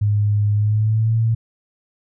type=tone with pitch glide; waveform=sine; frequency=103.83 to 113.23 Hz; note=G#2 to A#2; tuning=0 to -50 cents; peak=-14 dBFS; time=0.01-1.35 s; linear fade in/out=10 ms; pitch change=+150 cents; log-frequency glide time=0.54-1.17 s; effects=none